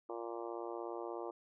harmonic tone, 116.54 Hz, A#2, in tune, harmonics 3 / 4 / 5 / 6 / 7 / 8 / 9 / 10, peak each -44 / -46 / -48 / -50 / -51 / -52 / -53 / -54 dBFS, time 0.09-1.31 s, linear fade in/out 5 ms, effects none

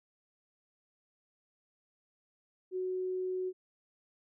sine tone, 370 Hz, F#4, in tune, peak -32 dBFS, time 2.71-3.53 s, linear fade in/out 50 ms, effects none

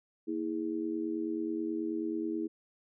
sine tone with amplitude modulation, 324 Hz, E4, 30 cents flat, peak -27 dBFS, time 0.27-2.48 s, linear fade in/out 20 ms, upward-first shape sine, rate 89.3 Hz, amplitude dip 95%, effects none

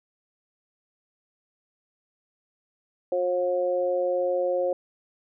harmonic tone, 179.5 Hz, F3, 48 cents sharp, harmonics 2 / 3 / 4, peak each -30 / -23 / -34 dBFS, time 3.12-4.73 s, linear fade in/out 2 ms, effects none

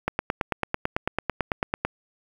click train, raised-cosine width 0.5 ms, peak -8 dBFS, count 17, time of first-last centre 0.08-1.85 s, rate 9.04 Hz, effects 7-bit

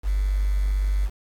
sine tone with quantisation, 49 Hz, G1, in tune, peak -19 dBFS, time 0.03-1.1 s, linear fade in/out 50 ms, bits 7, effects AAC 64 kbps

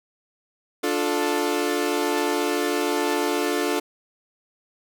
sawtooth chord, D minor, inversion none, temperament equal with one note detuned, 293.7 / 353.7 / 440 Hz, D4 / F4 / A4, 0 / +22 / 0 cents, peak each -22 dBFS, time 0.83-3.8 s, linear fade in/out 10 ms, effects none

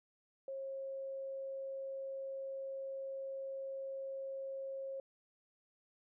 sine tone, 540 Hz, C#5, 45 cents flat, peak -40 dBFS, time 0.48-5 s, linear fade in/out 2 ms, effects none

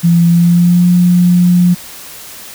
sine tone with pitch glide, 170 to 177.22 Hz, F3 to F3, -46 to +26 cents, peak -5 dBFS, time 0.03-1.75 s, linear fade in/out 20 ms, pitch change +72 cents, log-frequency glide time 0.28-0.87 s, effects white hiss -31 dBFS RMS until 2.54 s

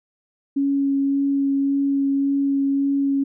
sine tone with vibrato, 277.2 Hz, C#4, in tune, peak -17 dBFS, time 0.56-3.24 s, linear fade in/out 10 ms, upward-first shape sine, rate 1.8 Hz, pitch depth 9 cents each way, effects none

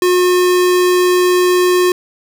square tone, 360.8 Hz, F#4, 44 cents flat, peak -10 dBFS, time 0.02-1.92 s, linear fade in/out 2 ms, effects none

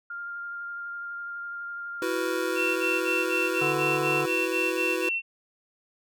sine tone with vibrato, 1400 Hz, F6, 4 cents sharp, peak -33 dBFS, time 0.1-3.6 s, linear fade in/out 5 ms, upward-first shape sine, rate 12 Hz, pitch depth 10 cents each way
square chord, E suspended second, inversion none, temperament just, 329.6 / 370.8 / 494.4 Hz, E4 / F#4 / B4, 0 / +4 / +2 cents, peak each -32 / -31 / -32 dBFS, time 2.02-5.09 s, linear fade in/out 2 ms
sine tone bursts, 2705 Hz, E7, 44 cents sharp, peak -25 dBFS, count 11, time 2.55-5.22 s, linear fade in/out 50 ms, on 220 ms, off 25 ms
harmonic tone, 146.83 Hz, D3, in tune, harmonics 1 / 3 / 5 / 7 / 9, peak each -34 / -34 / -34 / -34 / -34 dBFS, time 3.61-4.26 s, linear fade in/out 10 ms
effects none

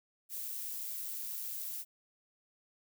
violet noise with amplitude modulation, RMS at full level -39 dBFS, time 0.29-1.85 s, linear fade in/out 50 ms, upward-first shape sine, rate 114 Hz, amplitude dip 30%, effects none

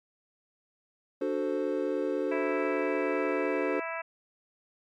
triangle chord, D dominant seventh, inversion none, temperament equal, 293.7 / 370 / 440 / 523.3 Hz, D4 / F#4 / A4 / C5, 0 / 0 / 0 / 0 cents, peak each -31 dBFS, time 1.21-3.8 s, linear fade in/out 5 ms
harmonic tone, 329.6 Hz, E4, in tune, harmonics 2 / 3 / 4 / 5 / 6 / 7 / 8, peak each -37 / -39 / -40 / -41 / -42 / -42 / -43 dBFS, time 2.31-4.02 s, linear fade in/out 10 ms
effects MP3 64 kbps

